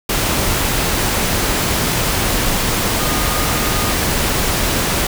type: tone in noise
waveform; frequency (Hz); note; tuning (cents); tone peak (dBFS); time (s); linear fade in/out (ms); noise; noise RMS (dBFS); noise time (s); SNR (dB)
sine; 1226; D#6; -26; -26; 2.99-3.92; 5; pink; -17; 0.09-5.07; -12
effects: none